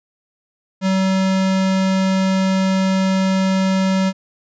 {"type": "tone", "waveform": "square", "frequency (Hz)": 190.2, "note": "F#3", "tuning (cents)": 48, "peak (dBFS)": -15, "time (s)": [0.81, 4.13], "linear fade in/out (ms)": 50, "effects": ["resampled to 16000 Hz"]}